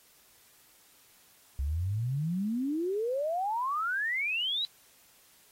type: exponential sweep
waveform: sine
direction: up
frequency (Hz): 65.1 to 3986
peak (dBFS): -28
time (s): 1.59-4.65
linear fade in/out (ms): 0
effects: white hiss -61 dBFS RMS until 5.51 s + AAC 48 kbps